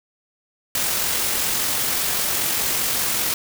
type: noise with amplitude modulation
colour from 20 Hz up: white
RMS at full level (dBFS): -21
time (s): 0.75-3.34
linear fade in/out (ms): 2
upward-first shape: sine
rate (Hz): 45.1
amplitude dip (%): 25
effects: none